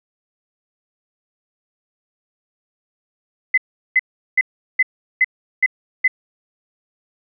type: tone bursts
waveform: sine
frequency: 2031 Hz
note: B6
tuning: 48 cents sharp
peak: -10 dBFS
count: 7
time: 3.54-6.079 s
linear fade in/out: 5 ms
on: 37 ms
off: 380 ms
effects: none